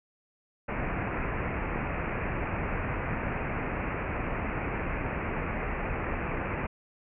pink low-pass noise, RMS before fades -32 dBFS, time 0.68-6.67 s, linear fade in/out 10 ms, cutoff 2600 Hz, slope 96 dB/octave, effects none

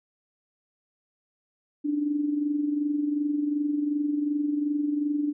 sine tone with amplitude modulation, 293.7 Hz, D4, in tune, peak -21 dBFS, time 1.84-5.33 s, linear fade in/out 20 ms, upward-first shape sine, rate 22.7 Hz, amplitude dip 55%, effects none

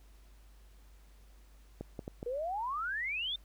clicks, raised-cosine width 2 ms, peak -26 dBFS, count 4, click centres 1.81 / 1.992 / 2.079 / 2.229 s
sine exponential sweep, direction up, 466.2 to 3647 Hz, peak -33 dBFS, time 2.26-3.36 s, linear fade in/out 5 ms
effects added 50 Hz sine -55 dBFS peak until 3.44 s + pink hiss -67 dBFS RMS until 3.44 s

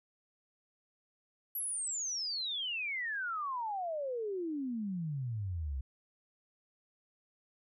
sine exponential sweep, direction down, 11840 to 63.3 Hz, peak -34 dBFS, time 1.55-5.81 s, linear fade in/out 5 ms, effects none

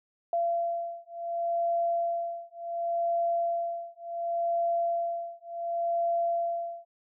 sine beating tone pair, 682 / 682.69 Hz, F5 / F5, -41 / -40 cents, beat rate 0.69 Hz, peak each -30 dBFS, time 0.33-6.85 s, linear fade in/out 2 ms, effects none

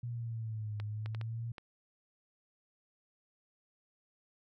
sine linear two-way sweep, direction down then up, 120.7 to 104.1 to 117.5 Hz, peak -36 dBFS, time 0.03-1.52 s, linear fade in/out 5 ms, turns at 0.8 s
clicks, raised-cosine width 0.3 ms, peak -29 dBFS, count 5, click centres 0.8 / 1.06 / 1.148 / 1.213 / 1.582 s
effects none

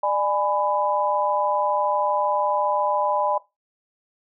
sine chord, G# diminished, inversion second, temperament just, 598 / 830.6 / 996.7 Hz, D5 / G#5 / B5, +31 / 0 / +16 cents, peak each -24 dBFS, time 0.03-3.38 s, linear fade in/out 5 ms, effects noise-tail reverb RT60 0.2 s tail -17 dB re dry

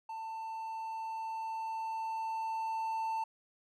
triangle tone with level ramp, 892 Hz, A5, 23 cents sharp, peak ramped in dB -37 to -30 dBFS, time 0.09-3.24 s, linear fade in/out 5 ms, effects none

